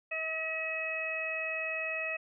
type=harmonic tone; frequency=640 Hz; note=D#5; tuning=49 cents sharp; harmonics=1 / 2 / 3 / 4; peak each=-39 / -46 / -39 / -34 dBFS; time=0.11-2.17 s; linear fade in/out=10 ms; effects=none